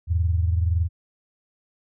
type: tone pair together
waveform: sine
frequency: 82.41 / 103.83 Hz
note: E2 / G#2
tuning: 0 / 0 cents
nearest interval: major third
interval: 400 cents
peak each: -19 / -26 dBFS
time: 0.07-0.89 s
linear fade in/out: 50 ms
effects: none